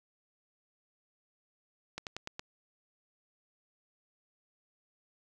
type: slowing click train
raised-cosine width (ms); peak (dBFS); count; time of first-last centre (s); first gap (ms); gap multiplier
0.2; -21; 5; 1.98-2.394; 88; 1.11
effects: none